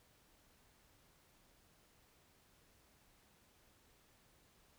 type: silence
effects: pink hiss -70 dBFS RMS until 4.78 s